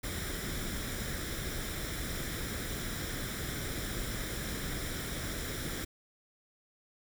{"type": "noise with comb filter", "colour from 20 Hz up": "pink", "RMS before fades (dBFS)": -37, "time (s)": [0.03, 5.85], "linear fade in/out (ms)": 10, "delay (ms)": 0.55, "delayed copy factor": 0.6, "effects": []}